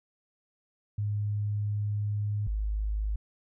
sine tone pair in turn, 103.83 / 52.28 Hz, G#2 / G#1, 0 / +12 cents, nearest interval octave, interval 1188 cents, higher first, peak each -27 dBFS, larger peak neither, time 0.98-2.47 / 2.47-3.16 s, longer first, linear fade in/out 5 ms, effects none

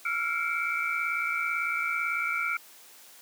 sine tone cluster, 1343 / 1401 / 2151 / 2313 Hz, E6 / F6 / C7 / D7, +32 / +5 / +47 / -27 cents, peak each -34 / -31 / -37 / -30 dBFS, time 0.05-2.57 s, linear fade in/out 5 ms, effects white hiss -52 dBFS RMS until 3.21 s + high-pass 300 Hz 12 dB/octave

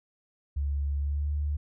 sine tone with pitch glide, 71 to 73.42 Hz, C#2 to D2, +42 to 0 cents, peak -26 dBFS, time 0.56-1.57 s, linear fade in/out 10 ms, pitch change +58 cents, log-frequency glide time 0.98-1.3 s, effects none

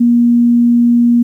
sine tone, 238.1 Hz, A#3, 37 cents sharp, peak -6 dBFS, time 0-1.23 s, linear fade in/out 10 ms, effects 8-bit

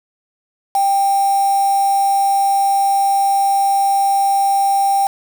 sine tone with quantisation, 790 Hz, G5, 13 cents sharp, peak -12 dBFS, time 0.75-5.07 s, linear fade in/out 2 ms, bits 4, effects none

